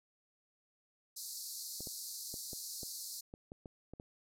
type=band-pass noise; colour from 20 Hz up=pink; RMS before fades=-45 dBFS; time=1.16-3.21 s; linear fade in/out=10 ms; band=4100 to 15000 Hz; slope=96 dB/octave
type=clicks; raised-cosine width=2 ms; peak=-34 dBFS; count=10; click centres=1.806 / 1.872 / 2.341 / 2.532 / 2.832 / 3.339 / 3.519 / 3.658 / 3.936 / 3.999 s
effects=none

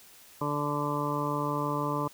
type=harmonic tone; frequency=146.2 Hz; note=D3; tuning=7 cents flat; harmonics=1 / 2 / 3 / 4 / 6 / 7 / 8; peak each=-34 / -34 / -37 / -37 / -38 / -33 / -36 dBFS; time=0.41-2.08 s; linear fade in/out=5 ms; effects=white hiss -54 dBFS RMS until 2.13 s

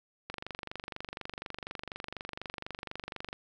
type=click train; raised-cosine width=0.3 ms; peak=-22 dBFS; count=74; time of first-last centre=0.3-3.329 s; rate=24.1 Hz; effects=none

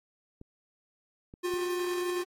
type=clicks; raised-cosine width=3 ms; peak=-33 dBFS; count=3; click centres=0.414 / 1.339 / 1.538 s
type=tone with tremolo; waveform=square; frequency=355.7 Hz; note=F4; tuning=32 cents sharp; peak=-29 dBFS; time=1.43-2.24 s; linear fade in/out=20 ms; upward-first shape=triangle; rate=11 Hz; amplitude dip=25%
type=tone with vibrato; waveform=sawtooth; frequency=383.7 Hz; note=G4; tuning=37 cents flat; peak=-38 dBFS; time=1.44-2.25 s; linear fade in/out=20 ms; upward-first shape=triangle; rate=8.2 Hz; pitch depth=48 cents each way
effects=AAC 64 kbps

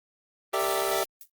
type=chord; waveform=25% pulse; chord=E half-diminished seventh; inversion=first; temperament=equal with one note detuned; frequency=392 / 457.1 / 587.3 / 659.3 Hz; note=G4 / Bb4 / D5 / E5; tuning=0 / -34 / 0 / 0 cents; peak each=-25 / -29 / -27 / -26 dBFS; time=0.53-1.04 s; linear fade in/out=10 ms
type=band-stop noise; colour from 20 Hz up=white; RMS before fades=-36 dBFS; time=0.59-1.05 s; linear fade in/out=10 ms; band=590 to 2100 Hz; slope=48 dB/octave
type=noise with exponential decay; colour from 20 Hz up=violet; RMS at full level=-39 dBFS; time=1.21-1.3 s; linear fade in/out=2 ms; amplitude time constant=18 ms
effects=Opus 24 kbps

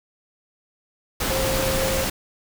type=tone in noise; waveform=sine; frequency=530 Hz; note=C5; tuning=22 cents sharp; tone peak=-24 dBFS; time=1.3-2.04 s; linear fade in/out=5 ms; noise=pink; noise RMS=-24 dBFS; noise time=1.2-2.1 s; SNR=-3 dB; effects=none

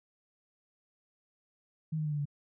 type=tone with pitch steps; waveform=sine; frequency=157.6 / 154.09 / 150.66 / 147.3 / 144.02 Hz; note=D#3 / D#3 / D3 / D3 / D3; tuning=+23 / -16 / +45 / +6 / -33 cents; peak=-30 dBFS; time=1.92-2.255 s; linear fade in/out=10 ms; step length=67 ms; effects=none

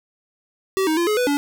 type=tone with pitch steps; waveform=square; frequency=383.5 / 314.5 / 343.4 / 424.1 / 494.9 / 286.6 Hz; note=G4 / D#4 / F4 / G#4 / B4 / D4; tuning=-38 / +19 / -29 / +36 / +4 / -42 cents; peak=-18 dBFS; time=0.77-1.37 s; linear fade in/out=0 ms; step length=100 ms; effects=none

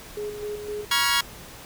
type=tone with tremolo; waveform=sine; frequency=417.9 Hz; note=G#4; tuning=11 cents sharp; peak=-28 dBFS; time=0.17-0.85 s; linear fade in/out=2 ms; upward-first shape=square; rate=3.9 Hz; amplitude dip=45%
type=chord; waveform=15% pulse; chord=C# dominant seventh; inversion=third; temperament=equal with one note detuned; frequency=963.5 / 1108.7 / 1396.9 / 1661.2 Hz; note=B5 / C#6 / E#6 / G#6; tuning=-43 / 0 / 0 / 0 cents; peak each=-19 dBFS; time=0.91-1.21 s; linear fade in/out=5 ms
effects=pink hiss -43 dBFS RMS until 1.65 s

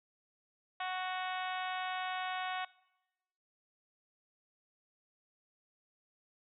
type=harmonic tone; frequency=370 Hz; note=F#4; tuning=in tune; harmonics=2 / 3 / 4 / 5 / 6 / 7 / 8 / 9 / 10; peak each=-38 / -42 / -44 / -46 / -48 / -49 / -50 / -51 / -52 dBFS; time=0.8-2.65 s; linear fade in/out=5 ms; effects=noise-tail reverb RT60 1.0 s tail -22 dB re dry

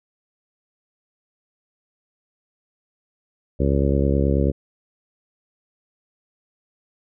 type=harmonic tone; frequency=69.3 Hz; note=C#2; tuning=in tune; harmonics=1 / 2 / 3 / 4 / 5 / 6 / 7 / 8; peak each=-20 / -23 / -25 / -26 / -27 / -28 / -28 / -29 dBFS; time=3.59-4.52 s; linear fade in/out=20 ms; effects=none

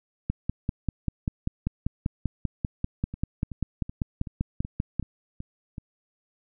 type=two click trains; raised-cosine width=5 ms; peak=-23 / -13 dBFS; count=8 / 25; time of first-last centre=3.14-5.782 / 0.3-4.997 s; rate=2.65 / 5.11 Hz; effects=none

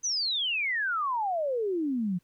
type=exponential sweep; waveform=sine; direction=down; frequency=6280 to 170 Hz; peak=-26 dBFS; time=0.03-2.19 s; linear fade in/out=20 ms; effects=pink hiss -71 dBFS RMS until 2.23 s

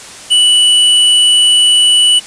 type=tone; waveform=square; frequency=2960 Hz; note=F#7; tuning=in tune; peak=-6 dBFS; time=0.3-2.2 s; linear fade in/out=20 ms; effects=white hiss -31 dBFS RMS until 2.26 s + resampled to 22050 Hz

